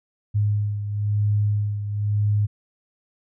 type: beating tone pair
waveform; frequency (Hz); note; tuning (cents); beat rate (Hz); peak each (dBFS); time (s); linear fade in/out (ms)
sine; 103.7 / 104.7; G#2 / G#2; -2 / +15; 1; -20 / -27; 0.34-2.47; 20
effects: none